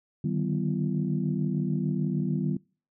sine tone cluster, 146.1 / 152.8 / 191 / 249.1 / 339.4 Hz, D3 / D#3 / G3 / B3 / F4, -9 / -31 / -45 / +15 / -49 cents, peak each -37 / -28 / -29 / -32 / -37 dBFS, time 0.24-2.57 s, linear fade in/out 5 ms, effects noise-tail reverb RT60 0.4 s tail -26 dB re dry + tanh soft clip ceiling -14 dBFS

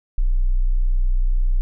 sine tone, 30.87 Hz, B0, in tune, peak -14 dBFS, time 0.18-1.61 s, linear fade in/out 0 ms, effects none

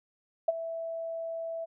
sine tone with ADSR envelope, 659.3 Hz, E5, in tune, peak -19 dBFS, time 0.48-1.66 s, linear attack 6 ms, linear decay 26 ms, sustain -14 dB, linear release 24 ms, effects none

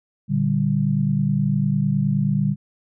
sine chord, G minor, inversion first, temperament equal, 116.54 / 146.83 / 196 Hz, Bb2 / D3 / G3, 0 / 0 / 0 cents, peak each -26 / -20 / -21 dBFS, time 0.28-2.56 s, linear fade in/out 50 ms, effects none

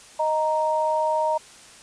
sine tone pair together, 622.3 / 932.4 Hz, D#5 / A#5, 0 / 0 cents, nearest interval perfect fifth, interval 700 cents, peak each -23 / -22 dBFS, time 0.19-1.38 s, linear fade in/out 10 ms, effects white hiss -47 dBFS RMS until 1.82 s + resampled to 22050 Hz

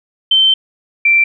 sine tone pair in turn, 3100 / 2349 Hz, G7 / D7, -20 / 0 cents, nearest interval perfect fourth, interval 480 cents, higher first, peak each -7 dBFS, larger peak neither, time 0.31-0.54 / 1.05-1.24 s, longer first, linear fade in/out 5 ms, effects none

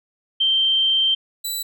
sine / 15% pulse tone pair in turn, 3136 / 3966 Hz, G7 / B7, 0 / +7 cents, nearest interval major third, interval 407 cents, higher second, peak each -15 / -17 dBFS, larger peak first, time 0.4-1.15 / 1.44-1.63 s, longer first, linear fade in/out 10 ms, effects none

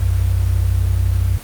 sine tone pair together, 61.09 / 93 Hz, B1 / F#2, -18 / +9 cents, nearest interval perfect fifth, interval 727 cents, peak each -17 / -15 dBFS, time 0-1.38 s, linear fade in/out 10 ms, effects pink hiss -35 dBFS RMS until 1.43 s + Opus 32 kbps

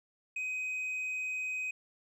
sine tone with tanh clipping, 2515 Hz, D#7, 18 cents sharp, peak -34 dBFS, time 0.36-1.71 s, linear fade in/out 5 ms, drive 3 dB, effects none

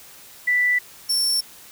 sine / sawtooth tone pair in turn, 1975.5 / 5432 Hz, B6 / F8, 0 / -49 cents, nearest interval octave + tritone, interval 1751 cents, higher second, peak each -16 dBFS, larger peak neither, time 0.47-0.79 / 1.09-1.41 s, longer neither, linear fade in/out 10 ms, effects white hiss -45 dBFS RMS until 1.71 s

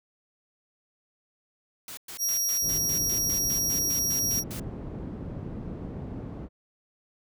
white noise bursts, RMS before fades -40 dBFS, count 14, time 1.88-4.598 s, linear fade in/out 2 ms, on 92 ms, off 110 ms
sawtooth tone, 5660 Hz, F8, 22 cents sharp, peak -22 dBFS, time 2.18-4.44 s, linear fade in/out 50 ms
white low-pass noise, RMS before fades -37 dBFS, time 2.61-6.49 s, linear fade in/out 50 ms, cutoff 250 Hz, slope 12 dB/octave
effects none

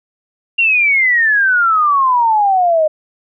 sine exponential sweep, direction down, 2794 to 608 Hz, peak -9 dBFS, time 0.58-2.88 s, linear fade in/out 10 ms, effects none

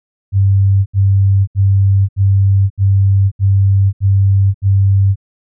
sine tone bursts, 98 Hz, G2, in tune, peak -7 dBFS, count 8, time 0.32-5.158 s, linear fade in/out 50 ms, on 540 ms, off 74 ms, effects none

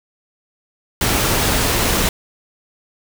pink noise, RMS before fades -17 dBFS, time 1.01-2.09 s, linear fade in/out 2 ms, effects none

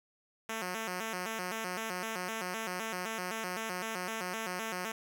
5% pulse tone with vibrato, 201.1 Hz, G3, 44 cents sharp, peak -24 dBFS, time 0.49-4.92 s, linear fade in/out 5 ms, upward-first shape square, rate 3.9 Hz, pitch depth 180 cents each way, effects none

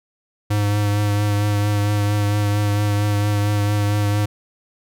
square tone with vibrato, 103.3 Hz, G#2, 9 cents flat, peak -17 dBFS, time 0.5-4.26 s, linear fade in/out 10 ms, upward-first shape triangle, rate 4.4 Hz, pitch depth 23 cents each way, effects none

